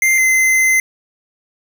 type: tone pair in turn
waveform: square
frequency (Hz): 2093 / 2062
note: C7 / C7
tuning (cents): 0 / -26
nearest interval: unison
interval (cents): 26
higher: first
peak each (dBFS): -11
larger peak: neither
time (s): 0.02-0.18 / 0.18-0.8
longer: second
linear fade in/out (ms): 2
effects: none